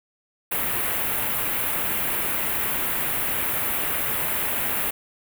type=band-stop noise; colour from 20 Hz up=white; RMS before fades=-25 dBFS; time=0.51-4.91 s; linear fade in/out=10 ms; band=2800 to 11000 Hz; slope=24 dB/octave; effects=none